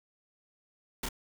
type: noise with echo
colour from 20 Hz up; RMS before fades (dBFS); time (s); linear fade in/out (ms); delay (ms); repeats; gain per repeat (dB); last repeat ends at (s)
pink; -33; 1.03-1.06; 5; 29; 1; -2; 1.089
effects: none